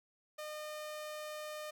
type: tone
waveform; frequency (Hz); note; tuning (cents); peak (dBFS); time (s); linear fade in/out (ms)
sawtooth; 608; D#5; -40; -38; 0.38-1.71; 10
effects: none